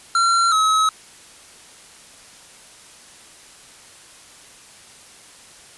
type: tone pair in turn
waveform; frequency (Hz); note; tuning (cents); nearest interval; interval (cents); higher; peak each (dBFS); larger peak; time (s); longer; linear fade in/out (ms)
square; 1366 / 1282.8; F6 / E6; -39 / -48; minor second; 109; first; -15; neither; 0.15-0.52 / 0.52-0.89; neither; 2
effects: white hiss -45 dBFS RMS until 5.77 s + resampled to 24000 Hz